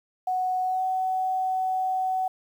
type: tone with pitch glide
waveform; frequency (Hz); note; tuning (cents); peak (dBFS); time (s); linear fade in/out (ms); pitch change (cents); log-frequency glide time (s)
sine; 740 to 750.3; F#5 to F#5; 0 to +24; -23; 0.27-2.28; 5; +24; 0.62-0.83
effects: 9-bit